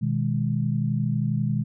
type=chord; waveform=sine; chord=G# minor; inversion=first; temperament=equal with one note detuned; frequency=123.47 / 155.56 / 206 Hz; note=B2 / D#3 / G#3; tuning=0 / 0 / -14 cents; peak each=-25 / -26 / -27 dBFS; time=0.01-1.64 s; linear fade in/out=20 ms; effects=none